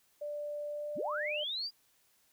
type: tone with pitch glide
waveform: sine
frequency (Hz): 589 to 598.9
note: D5 to D5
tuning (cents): +5 to +34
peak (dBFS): -36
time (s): 0.21-1.44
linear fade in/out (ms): 10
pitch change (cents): +29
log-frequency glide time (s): 0.69-1.24
type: linear sweep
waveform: sine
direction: up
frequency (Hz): 85.3 to 4920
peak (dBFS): -34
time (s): 0.95-1.71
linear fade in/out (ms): 50
effects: white hiss -70 dBFS RMS until 2.32 s